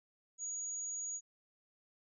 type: tone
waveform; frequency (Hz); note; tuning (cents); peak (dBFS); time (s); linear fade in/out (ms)
sine; 6760; G#8; +30; -38; 0.38-1.21; 50
effects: none